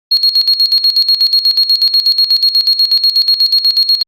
sine tone with tremolo, 4290 Hz, C8, 42 cents sharp, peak -4 dBFS, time 0.11-4.03 s, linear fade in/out 10 ms, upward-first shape square, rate 8.2 Hz, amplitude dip 75%, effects tanh soft clip ceiling -2 dBFS + Opus 48 kbps

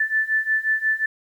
sine beating tone pair, 1754 / 1759.6 Hz, A6 / A6, -6 / 0 cents, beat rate 5.6 Hz, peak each -23 / -21 dBFS, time 0-1.06 s, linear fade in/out 5 ms, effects 9-bit

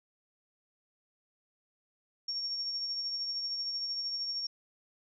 sine tone with tremolo, 5520 Hz, F8, 21 cents flat, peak -31 dBFS, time 2.28-4.47 s, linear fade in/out 5 ms, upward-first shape triangle, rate 13 Hz, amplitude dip 40%, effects none

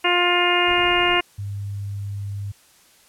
harmonic tone, 353.1 Hz, F4, 19 cents sharp, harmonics 1 / 2 / 3 / 4 / 5 / 6 / 7 / 8, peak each -23 / -24 / -24 / -27 / -27 / -24 / -26 / -22 dBFS, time 0.04-1.21 s, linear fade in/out 10 ms
brown noise, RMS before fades -39 dBFS, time 0.67-1.21 s, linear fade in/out 5 ms
sine tone, 100.5 Hz, G2, 44 cents sharp, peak -26 dBFS, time 1.38-2.52 s, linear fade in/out 10 ms
effects white hiss -54 dBFS RMS until 3.08 s + low-pass 12000 Hz 12 dB/octave

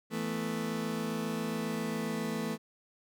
30% pulse chord, E suspended fourth, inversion none, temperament just, 164.81 / 219.8 / 247.2 Hz, E3 / A3 / B3, 0 / -2 / +2 cents, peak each -36 / -32 / -36 dBFS, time 0.1-2.58 s, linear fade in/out 50 ms, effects none

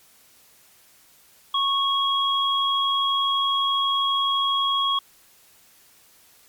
sine tone pair together, 1103 / 3305 Hz, C#6 / G#7, -9 / -9 cents, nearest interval octave + perfect fifth, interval 1900 cents, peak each -22 dBFS, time 1.54-4.99 s, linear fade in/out 5 ms, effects white hiss -55 dBFS RMS until 6.48 s + MP3 96 kbps

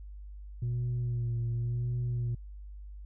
sine tone with vibrato, 119.8 Hz, A#2, 48 cents sharp, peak -27 dBFS, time 0.62-2.35 s, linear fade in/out 5 ms, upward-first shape sine, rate 0.92 Hz, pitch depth 36 cents each way, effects tanh soft clip ceiling -27 dBFS + added 50 Hz sine -42 dBFS peak until 3.05 s

